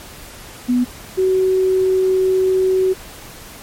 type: tone pair in turn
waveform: sine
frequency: 246.9 / 375.7 Hz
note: B3 / F#4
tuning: 0 / +26 cents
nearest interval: perfect fifth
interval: 726 cents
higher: second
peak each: -12 / -12 dBFS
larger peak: neither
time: 0.68-0.85 / 1.17-2.94 s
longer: second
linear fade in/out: 20 ms
effects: pink hiss -37 dBFS RMS until 3.62 s + MP3 64 kbps